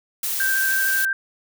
blue noise, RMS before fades -25 dBFS, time 0.23-1.05 s, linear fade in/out 2 ms
sine tone with vibrato, 1568 Hz, G6, in tune, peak -19 dBFS, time 0.4-1.13 s, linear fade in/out 2 ms, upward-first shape sine, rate 13 Hz, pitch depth 14 cents each way
effects none

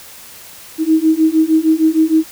sine beating tone pair, 314.3 / 320.8 Hz, D#4 / E4, +18 / -47 cents, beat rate 6.5 Hz, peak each -13 / -12 dBFS, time 0.78-2.25 s, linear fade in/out 50 ms, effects white hiss -37 dBFS RMS until 2.31 s

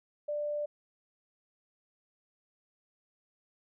sine tone, 591 Hz, D5, 11 cents sharp, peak -31 dBFS, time 0.28-0.66 s, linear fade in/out 10 ms, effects none

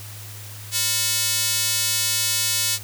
square tone with high-pass filter, 200 Hz, G3, 35 cents sharp, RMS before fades -22 dBFS, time 0.71-2.79 s, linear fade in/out 50 ms, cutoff 4500 Hz, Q 0.78, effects added 104 Hz sine -37 dBFS peak until 2.83 s + white hiss -40 dBFS RMS until 2.83 s

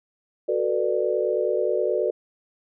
sine chord, B minor seventh, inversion second, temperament just, 370.4 / 444.5 / 493.9 / 592.7 Hz, F#4 / A4 / B4 / D5, +2 / +18 / 0 / +16 cents, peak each -26 dBFS, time 0.48-2.11 s, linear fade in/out 10 ms, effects none

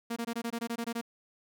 sawtooth tone bursts, 233.1 Hz, A#3, in tune, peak -28 dBFS, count 11, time 0.1-1.014 s, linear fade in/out 10 ms, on 64 ms, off 21 ms, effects none

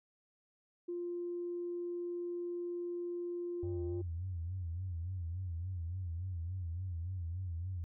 sine tone, 349.2 Hz, F4, in tune, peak -36 dBFS, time 0.88-4.02 s, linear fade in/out 10 ms
sine tone with vibrato, 88.2 Hz, F2, 18 cents sharp, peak -36 dBFS, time 3.63-7.84 s, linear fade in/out 0 ms, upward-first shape sine, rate 3.5 Hz, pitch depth 120 cents each way
effects tanh soft clip ceiling -30 dBFS

